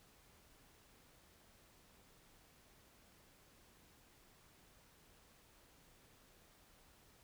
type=silence; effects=pink hiss -67 dBFS RMS until 7.23 s